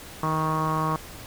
sawtooth tone with low-pass filter, 157.3 Hz, D#3, 19 cents sharp, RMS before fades -25 dBFS, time 0.23-0.96 s, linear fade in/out 2 ms, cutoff 1100 Hz, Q 7.9, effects pink hiss -42 dBFS RMS until 1.26 s

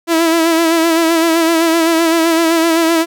sawtooth tone with vibrato, 329.6 Hz, E4, in tune, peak -6 dBFS, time 0.07-3.06 s, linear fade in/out 50 ms, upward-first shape sine, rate 7.8 Hz, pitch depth 44 cents each way, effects none

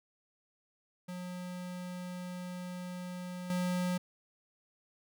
square tone with level steps, 180 Hz, F#3, 47 cents flat, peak -40 / -31 dBFS, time 1.08-3.98 s, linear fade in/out 10 ms, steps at 3.5 s, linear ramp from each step 2 ms, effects none

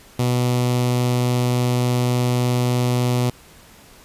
sawtooth tone with notch filter, 123.47 Hz, B2, in tune, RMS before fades -19 dBFS, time 0.19-3.3 s, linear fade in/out 5 ms, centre 1600 Hz, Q 1.6, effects pink hiss -47 dBFS RMS until 4.04 s + resampled to 32000 Hz

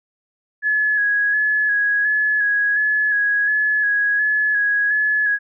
sine tone with vibrato, 1685 Hz, G#6, 25 cents sharp, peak -15 dBFS, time 0.62-5.39 s, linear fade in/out 50 ms, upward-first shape square, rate 1.4 Hz, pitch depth 24 cents each way, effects none

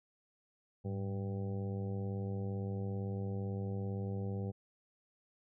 harmonic tone with a mistuned harmonic, 97.8 Hz, G2, 4 cents flat, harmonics 1 / 2 / 3 / 4 / 5 / 6 / 7 / 8, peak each -37 / -41 / -53 / -47 / -47 / -58 / -60 / -55 dBFS, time 0.84-4.52 s, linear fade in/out 20 ms, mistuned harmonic 1, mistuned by +95 cents, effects none

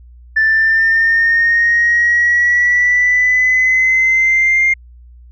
sine linear sweep, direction up, 1760 to 2117 Hz, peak -8 dBFS, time 0.36-4.74 s, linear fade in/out 10 ms, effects tanh soft clip ceiling -5 dBFS + added 60 Hz sine -37 dBFS peak until 5.31 s

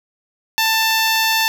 10% pulse tone, 888 Hz, A5, 16 cents sharp, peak -6 dBFS, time 0.58-1.48 s, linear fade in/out 0 ms, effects none

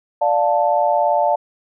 sine chord, D minor, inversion none, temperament just, 587.3 / 704.8 / 881 Hz, D5 / F5 / A5, 0 / +16 / +2 cents, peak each -18 dBFS, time 0.21-1.36 s, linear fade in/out 10 ms, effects none

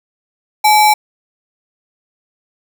sine tone with sample-and-hold, 849 Hz, G#5, 38 cents sharp, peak -6 dBFS, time 0.64-0.94 s, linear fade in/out 10 ms, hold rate 3150 Hz, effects none

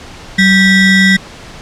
square ring-modulated tone, 880 Hz, A5, in tune, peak -3 dBFS, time 0.38-1.17 s, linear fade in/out 10 ms, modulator 1070 Hz, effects pink hiss -32 dBFS RMS until 1.61 s + low-pass 6000 Hz 12 dB/octave

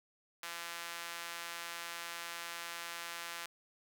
sawtooth tone with high-pass filter, 170 Hz, F3, 46 cents flat, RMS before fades -44 dBFS, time 0.43-3.46 s, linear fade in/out 2 ms, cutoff 1400 Hz, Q 0.84, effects none

